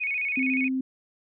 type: tone with vibrato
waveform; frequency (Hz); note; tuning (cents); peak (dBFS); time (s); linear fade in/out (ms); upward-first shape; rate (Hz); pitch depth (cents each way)
sine; 2349; D7; 0; -25; 0-0.69; 20; square; 14; 100
type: tone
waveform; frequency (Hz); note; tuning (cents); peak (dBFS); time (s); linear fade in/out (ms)
sine; 261.6; C4; 0; -24; 0.37-0.81; 5
effects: none